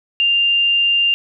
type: tone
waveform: sine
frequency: 2794 Hz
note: F7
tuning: in tune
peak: -12 dBFS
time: 0.2-1.14 s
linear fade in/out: 0 ms
effects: none

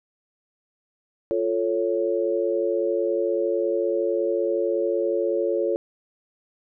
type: chord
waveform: sine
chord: F augmented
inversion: none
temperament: equal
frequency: 349.2 / 440 / 554.4 Hz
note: F4 / A4 / C#5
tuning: 0 / 0 / 0 cents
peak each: -25 dBFS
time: 1.31-5.76 s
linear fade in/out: 0 ms
effects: none

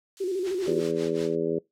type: noise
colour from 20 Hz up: violet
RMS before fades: -36 dBFS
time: 0.17-0.91 s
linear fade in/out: 0 ms
type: tone with vibrato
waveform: sine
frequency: 373.1 Hz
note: F#4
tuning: 14 cents sharp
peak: -25 dBFS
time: 0.2-0.81 s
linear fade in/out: 10 ms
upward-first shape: square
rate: 13 Hz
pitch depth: 74 cents each way
type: noise with tremolo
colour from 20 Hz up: white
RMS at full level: -36 dBFS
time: 0.43-1.36 s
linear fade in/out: 50 ms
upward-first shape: sine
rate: 5.4 Hz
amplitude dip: 85%
type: harmonic tone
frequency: 82.41 Hz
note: E2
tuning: in tune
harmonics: 2 / 3 / 4 / 5 / 6 / 7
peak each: -35 / -34 / -31 / -27 / -33 / -35 dBFS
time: 0.67-1.59 s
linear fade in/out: 5 ms
effects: noise-tail reverb RT60 0.2 s tail -24 dB re dry + low-pass 5000 Hz 12 dB/octave

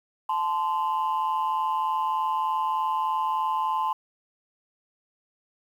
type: tone pair together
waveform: sine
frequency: 871.7 / 1035 Hz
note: A5 / C6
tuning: -16 / -19 cents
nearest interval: minor third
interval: 297 cents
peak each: -25 / -24 dBFS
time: 0.29-3.93 s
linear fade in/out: 5 ms
effects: tanh soft clip ceiling -19 dBFS + 9-bit

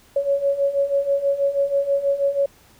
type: beating tone pair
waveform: sine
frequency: 554.4 / 560.6 Hz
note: C#5 / C#5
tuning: 0 / +19 cents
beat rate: 6.2 Hz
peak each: -23 / -19 dBFS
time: 0.16-2.46 s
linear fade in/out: 5 ms
effects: pink hiss -53 dBFS RMS until 2.79 s

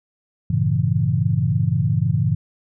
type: chord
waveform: sine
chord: G diminished seventh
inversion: none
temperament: equal with one note detuned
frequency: 98 / 114.94 / 138.59 / 164.81 Hz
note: G2 / Bb2 / Db3 / Fb3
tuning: 0 / -24 / 0 / 0 cents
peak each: -23 / -21 / -21 / -22 dBFS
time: 0.5-2.35 s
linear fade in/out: 5 ms
effects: none

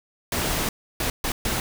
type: noise bursts at uneven times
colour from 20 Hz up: pink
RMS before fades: -25 dBFS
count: 4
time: 0.32-0.69 / 1-1.1 / 1.24-1.32 / 1.45-1.6 s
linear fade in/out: 2 ms
effects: none

